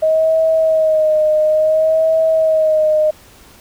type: tone with vibrato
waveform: sine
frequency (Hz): 629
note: D#5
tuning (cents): +19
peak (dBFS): -10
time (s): 0.02-3.11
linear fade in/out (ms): 10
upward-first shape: sine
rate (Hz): 0.58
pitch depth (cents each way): 39
effects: pink hiss -44 dBFS RMS until 3.6 s